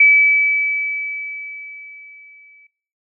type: tone with exponential decay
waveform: sine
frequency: 2297 Hz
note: D7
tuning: 39 cents flat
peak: -6 dBFS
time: 0-2.67 s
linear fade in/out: 5 ms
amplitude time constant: 580 ms
effects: noise-tail reverb RT60 0.6 s tail -22 dB re dry